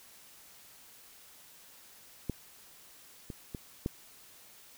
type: clicks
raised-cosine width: 3 ms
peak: -19 / -27 / -25 / -18 dBFS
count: 4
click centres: 2.297 / 3.302 / 3.548 / 3.861 s
effects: white hiss -56 dBFS RMS until 4.77 s